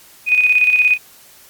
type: tone with tremolo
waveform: sine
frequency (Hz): 2489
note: D#7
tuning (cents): 0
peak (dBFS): -8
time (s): 0.26-0.98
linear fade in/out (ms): 50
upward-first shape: square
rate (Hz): 17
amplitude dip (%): 50
effects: white hiss -45 dBFS RMS until 1.49 s + Opus 48 kbps